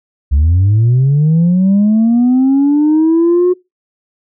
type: linear sweep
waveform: sine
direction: up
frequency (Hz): 66.4 to 365.2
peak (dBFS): -5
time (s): 0.31-3.54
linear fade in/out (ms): 20
effects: noise-tail reverb RT60 0.2 s tail -22 dB re dry + tanh soft clip ceiling -5 dBFS